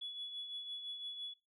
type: tone with tremolo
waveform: sine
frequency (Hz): 3400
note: G#7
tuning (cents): +40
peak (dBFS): -39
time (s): 0.01-1.34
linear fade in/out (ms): 10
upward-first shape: triangle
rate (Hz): 5.9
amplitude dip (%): 55
effects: noise-tail reverb RT60 0.2 s tail -18 dB re dry + tanh soft clip ceiling -35 dBFS